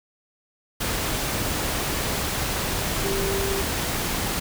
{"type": "tone in noise", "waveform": "sine", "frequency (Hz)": 392, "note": "G4", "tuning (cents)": 0, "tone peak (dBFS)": -26, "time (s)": [3.04, 3.62], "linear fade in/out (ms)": 10, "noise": "pink", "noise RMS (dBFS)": -26, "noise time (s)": [0.8, 4.4], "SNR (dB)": -3, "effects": []}